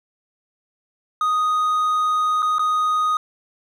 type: tone with dropouts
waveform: triangle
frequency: 1244.5 Hz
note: D#6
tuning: in tune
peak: -15 dBFS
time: 1.21-3.17 s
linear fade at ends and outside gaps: 2 ms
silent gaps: 2.422-2.427 / 2.584-2.593 s
effects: none